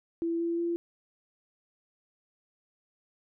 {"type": "tone with pitch steps", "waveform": "sine", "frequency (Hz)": [334.5, 337.8, 341.1], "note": ["E4", "E4", "F4"], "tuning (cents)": [25, 42, -41], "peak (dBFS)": -27, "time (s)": [0.22, 0.76], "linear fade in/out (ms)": 0, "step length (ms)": 180, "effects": []}